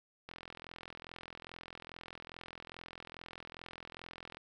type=click train; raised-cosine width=0.3 ms; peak=-30 dBFS; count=174; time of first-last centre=0.29-4.37 s; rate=42.4 Hz; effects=none